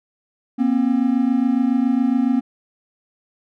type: tone pair together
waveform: triangle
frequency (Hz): 239.5 / 266.7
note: A#3 / C4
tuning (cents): +47 / +33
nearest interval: major second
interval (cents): 186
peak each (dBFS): -16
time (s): 0.58-2.41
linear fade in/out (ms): 20
effects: none